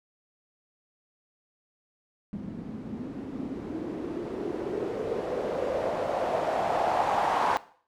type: noise with low-pass filter sweep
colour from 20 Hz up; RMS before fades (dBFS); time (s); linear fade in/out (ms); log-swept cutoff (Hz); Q
blue; -30; 2.33-7.57; 0; 200 to 920; 3.6
effects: noise-tail reverb RT60 0.5 s tail -18 dB re dry